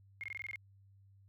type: tone bursts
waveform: sine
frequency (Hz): 2145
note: C7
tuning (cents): +42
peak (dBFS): -39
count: 8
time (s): 0.21-0.558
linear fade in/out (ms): 0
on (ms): 26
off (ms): 20
effects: added 98 Hz sine -60 dBFS peak until 1.28 s